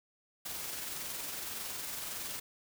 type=noise with amplitude modulation; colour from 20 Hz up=white; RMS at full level=-39 dBFS; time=0.45-2.4 s; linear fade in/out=10 ms; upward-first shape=sine; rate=21.7 Hz; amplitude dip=30%; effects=none